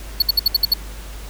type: tone bursts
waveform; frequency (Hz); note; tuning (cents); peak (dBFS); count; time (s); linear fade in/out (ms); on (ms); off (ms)
square; 4400; C#8; -14; -11; 7; 0.2-0.738; 5; 22; 64
effects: added 50 Hz sine -31 dBFS peak until 1.29 s + pink hiss -39 dBFS RMS until 1.29 s